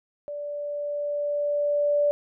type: tone with level ramp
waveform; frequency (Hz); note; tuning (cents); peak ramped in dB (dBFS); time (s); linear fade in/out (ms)
sine; 583; D5; -13; -31 to -18; 0.28-2.11; 0
effects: none